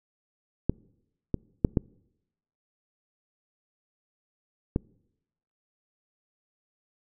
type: clicks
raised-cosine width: 3 ms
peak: -9 / -13 / -6 / -9 / -11 dBFS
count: 5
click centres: 0.696 / 1.343 / 1.648 / 1.772 / 4.761 s
effects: noise-tail reverb RT60 0.9 s tail -26 dB re dry